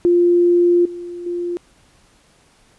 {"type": "tone with level steps", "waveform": "sine", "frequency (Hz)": 349.2, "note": "F4", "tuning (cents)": 0, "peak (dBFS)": [-10, -27, -20], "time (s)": [0.05, 1.57], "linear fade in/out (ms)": 0, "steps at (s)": [0.85, 1.26], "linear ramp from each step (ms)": 5, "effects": ["pink hiss -54 dBFS RMS until 2.78 s", "resampled to 24000 Hz"]}